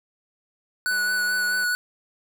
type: tone with vibrato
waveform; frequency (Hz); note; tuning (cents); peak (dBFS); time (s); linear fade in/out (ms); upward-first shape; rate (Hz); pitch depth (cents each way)
square; 1480; F#6; 0; -22; 0.86-1.75; 0; sine; 4.6; 18
type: click train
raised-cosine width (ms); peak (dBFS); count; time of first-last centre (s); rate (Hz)
0.5; -30; 144; 0.91-1.64; 196
effects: none